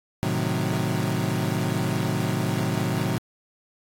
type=chord; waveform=30% pulse; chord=A diminished seventh; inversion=none; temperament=equal; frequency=110 / 130.81 / 155.56 / 185 Hz; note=A2 / C3 / Eb3 / Gb3; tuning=0 / 0 / 0 / 0 cents; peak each=-26 dBFS; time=0.23-3.18 s; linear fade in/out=0 ms; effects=AAC 64 kbps